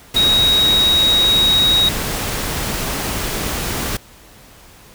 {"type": "tone in noise", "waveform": "sine", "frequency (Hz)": 3796, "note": "A#7", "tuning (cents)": 31, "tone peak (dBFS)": -11, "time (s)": [0.16, 1.89], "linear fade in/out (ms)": 5, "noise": "pink", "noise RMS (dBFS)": -22, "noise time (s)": [0.14, 3.97], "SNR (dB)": 8, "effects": ["pink hiss -44 dBFS RMS until 4.94 s"]}